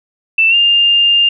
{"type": "tone with pitch glide", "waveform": "sine", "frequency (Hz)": [2658, 2805], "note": ["E7", "F7"], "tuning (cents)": [14, 7], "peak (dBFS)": -7, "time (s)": [0.38, 1.29], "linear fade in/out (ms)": 5, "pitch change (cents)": 93, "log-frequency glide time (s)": [0.49, 0.55], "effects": []}